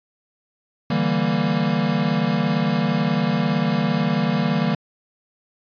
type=chord; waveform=square; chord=E half-diminished seventh; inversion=third; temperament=equal; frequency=146.83 / 164.81 / 196 / 233.1 Hz; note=D3 / E3 / G3 / Bb3; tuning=0 / 0 / 0 / 0 cents; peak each=-27 / -24 / -24 / -24 dBFS; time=0.9-4.75 s; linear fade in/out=5 ms; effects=resampled to 11025 Hz

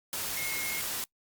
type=tone in noise; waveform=sine; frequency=2155 Hz; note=C#7; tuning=49 cents flat; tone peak=-35 dBFS; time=0.37-0.8 s; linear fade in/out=0 ms; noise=white; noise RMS=-34 dBFS; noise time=0.13-1.04 s; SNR=-4 dB; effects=noise-tail reverb RT60 0.1 s tail -26 dB re dry + Opus 48 kbps

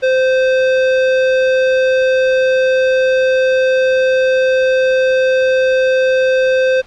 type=tone with hard clipping; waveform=sine; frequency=519 Hz; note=C5; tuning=14 cents flat; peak=-12 dBFS; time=0.02-6.82 s; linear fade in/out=20 ms; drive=16 dB; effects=pink hiss -43 dBFS RMS until 6.86 s + low-pass 4000 Hz 12 dB/octave

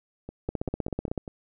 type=two click trains; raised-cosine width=2 ms; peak=-24 / -15 dBFS; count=6 / 12; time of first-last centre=0.29-1.278 / 0.49-1.177 s; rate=5.06 / 16 Hz; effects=none

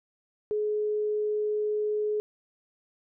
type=tone; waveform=sine; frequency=422.6 Hz; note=G#4; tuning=30 cents sharp; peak=-25 dBFS; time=0.51-2.2 s; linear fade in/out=0 ms; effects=none

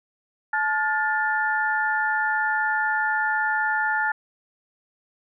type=tone cluster; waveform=sine; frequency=865 / 1424 / 1760 Hz; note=A5 / F6 / A6; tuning=-30 / +33 / 0 cents; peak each=-25 dBFS; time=0.53-4.12 s; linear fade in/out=5 ms; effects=none

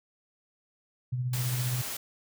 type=tone with tremolo; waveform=sine; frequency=125.1 Hz; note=B2; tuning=23 cents sharp; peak=-26 dBFS; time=1.12-1.82 s; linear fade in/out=10 ms; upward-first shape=sine; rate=15 Hz; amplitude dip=40%
type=noise; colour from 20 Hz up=white; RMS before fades=-36 dBFS; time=1.33-1.97 s; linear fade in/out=5 ms
effects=none

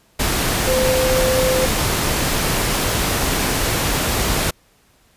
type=tone in noise; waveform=sine; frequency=516 Hz; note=C5; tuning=24 cents flat; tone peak=-16 dBFS; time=0.67-1.66 s; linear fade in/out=10 ms; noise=pink; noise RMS=-19 dBFS; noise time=0.19-4.51 s; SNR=0 dB; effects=pink hiss -56 dBFS RMS until 5.16 s + resampled to 32000 Hz

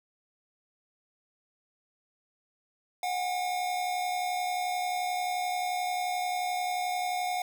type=tone pair together; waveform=square; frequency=724.6 / 796 Hz; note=F#5 / G5; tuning=-36 / +26 cents; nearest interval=major second; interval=162 cents; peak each=-30 / -38 dBFS; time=3.03-7.42 s; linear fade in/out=2 ms; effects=none

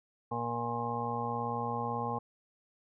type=harmonic tone; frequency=118.1 Hz; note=A#2; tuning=23 cents sharp; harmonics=1 / 2 / 4 / 5 / 6 / 7 / 8 / 9; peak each=-40 / -40 / -39 / -47 / -45 / -36 / -49 / -38 dBFS; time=0.31-2.19 s; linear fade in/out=10 ms; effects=none

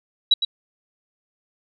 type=tone with echo; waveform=sine; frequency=3892 Hz; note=B7; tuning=26 cents flat; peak=-11 dBFS; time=0.31-0.34 s; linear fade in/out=5 ms; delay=110 ms; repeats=1; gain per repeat=-8 dB; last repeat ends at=0.45 s; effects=none

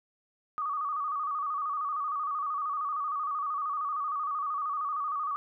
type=tone with vibrato; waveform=sine; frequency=1183 Hz; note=D6; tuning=12 cents sharp; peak=-29 dBFS; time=0.58-5.36 s; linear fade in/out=0 ms; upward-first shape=square; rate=13 Hz; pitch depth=75 cents each way; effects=none

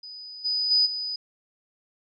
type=tone with level steps; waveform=sine; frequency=4978 Hz; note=D#8; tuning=in tune; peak=-38 / -23 / -17 / -28 dBFS; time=0.03-1.16 s; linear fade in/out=5 ms; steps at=0.44 / 0.7 / 0.85 s; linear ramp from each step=20 ms; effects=none

